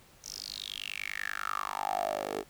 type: tone with high-pass filter sweep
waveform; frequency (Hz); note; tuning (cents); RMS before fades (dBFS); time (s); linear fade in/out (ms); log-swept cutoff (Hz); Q
10% pulse; 50.3; G1; +45; -36; 0.22-2.44; 50; 6100 to 410; 7.4
effects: pink hiss -59 dBFS RMS until 2.49 s